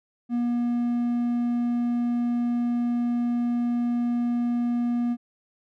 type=tone; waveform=triangle; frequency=239.7 Hz; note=A#3; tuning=48 cents sharp; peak=-20 dBFS; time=0.29-5.17 s; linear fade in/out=50 ms; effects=none